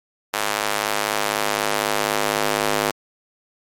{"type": "tone with high-pass filter sweep", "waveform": "square", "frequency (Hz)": 52, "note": "G#1", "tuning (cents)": 3, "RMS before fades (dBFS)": -22, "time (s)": [0.33, 2.91], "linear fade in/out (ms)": 5, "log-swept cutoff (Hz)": [810, 440], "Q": 0.74, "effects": ["MP3 64 kbps"]}